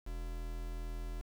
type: tone with quantisation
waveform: triangle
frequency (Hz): 41.2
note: E1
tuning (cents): 0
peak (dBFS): -36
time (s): 0.06-1.22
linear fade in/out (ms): 10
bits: 8
effects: none